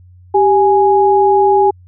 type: tone pair together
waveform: sine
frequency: 392 / 830.6 Hz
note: G4 / G#5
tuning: 0 / 0 cents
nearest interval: octave + minor second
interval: 1300 cents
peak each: -10 dBFS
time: 0.34-1.71 s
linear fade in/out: 10 ms
effects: added 90 Hz sine -39 dBFS peak until 1.87 s